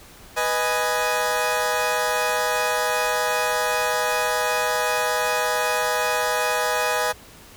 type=chord; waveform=20% pulse; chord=G# minor; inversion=first; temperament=equal; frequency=493.9 / 622.3 / 830.6 Hz; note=B4 / D#5 / G#5; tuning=0 / 0 / 0 cents; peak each=-20 dBFS; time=0.36-7.13 s; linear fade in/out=20 ms; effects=pink hiss -46 dBFS RMS until 7.56 s